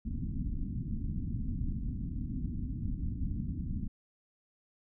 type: low-pass noise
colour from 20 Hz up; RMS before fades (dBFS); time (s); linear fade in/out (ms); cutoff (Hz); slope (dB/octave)
pink; -35; 0.05-3.88; 10; 270; 48
effects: none